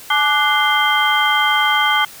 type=tone cluster; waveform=sine; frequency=853 / 1177 / 1480 / 2075 / 3170 Hz; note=G#5 / D6 / F#6 / C7 / G7; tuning=+46 / +3 / 0 / -15 / +19 cents; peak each=-19 dBFS; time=0.1-2.05 s; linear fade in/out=5 ms; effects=white hiss -38 dBFS RMS until 2.2 s